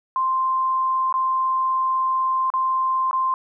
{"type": "tone with dropouts", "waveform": "sine", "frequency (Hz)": 1046, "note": "C6", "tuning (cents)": -1, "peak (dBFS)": -18, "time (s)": [0.16, 3.34], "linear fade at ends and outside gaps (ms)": 1, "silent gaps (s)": [[1.126, 1.14], [2.502, 2.538], [3.111, 3.13]], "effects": []}